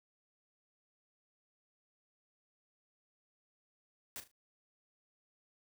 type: noise with echo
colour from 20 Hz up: white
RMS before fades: -44 dBFS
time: 4.16-4.2 s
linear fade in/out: 0 ms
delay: 38 ms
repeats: 3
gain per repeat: -11 dB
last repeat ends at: 4.314 s
effects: none